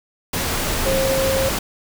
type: tone in noise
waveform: sine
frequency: 534 Hz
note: C5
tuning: 35 cents sharp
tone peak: -18 dBFS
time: 0.86-1.49 s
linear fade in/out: 5 ms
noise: pink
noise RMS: -22 dBFS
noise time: 0.33-1.59 s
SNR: +1 dB
effects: none